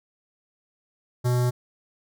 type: tone with notch filter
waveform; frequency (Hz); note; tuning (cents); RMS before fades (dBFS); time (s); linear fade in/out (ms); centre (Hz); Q
square; 123.47; B2; 0; -22; 1.24-1.51; 20; 2600; 0.77
effects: none